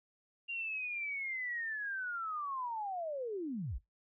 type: linear sweep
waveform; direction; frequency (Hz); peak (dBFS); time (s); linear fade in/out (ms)
sine; down; 2794 to 33; -36; 0.48-3.79; 20
effects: noise-tail reverb RT60 0.2 s tail -22 dB re dry